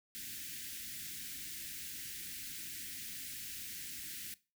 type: band-stop noise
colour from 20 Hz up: white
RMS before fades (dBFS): -45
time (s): 0.15-4.34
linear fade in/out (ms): 0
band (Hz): 340 to 1600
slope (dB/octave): 48
effects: noise-tail reverb RT60 0.3 s tail -19 dB re dry